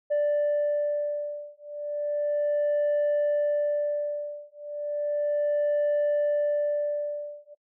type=beating tone pair; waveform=sine; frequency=587.3 / 587.64 Hz; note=D5 / D5; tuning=0 / +1 cents; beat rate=0.34 Hz; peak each=-25 dBFS; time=0.1-7.55 s; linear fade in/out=20 ms; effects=noise-tail reverb RT60 0.1 s tail -22 dB re dry + tanh soft clip ceiling -20 dBFS